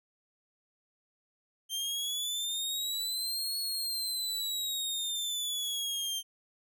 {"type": "exponential two-way sweep", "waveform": "sawtooth", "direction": "up then down", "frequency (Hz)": [3147, 4357, 3147], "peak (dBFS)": -29, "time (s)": [1.69, 6.23], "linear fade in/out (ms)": 50, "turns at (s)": 3.58, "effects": []}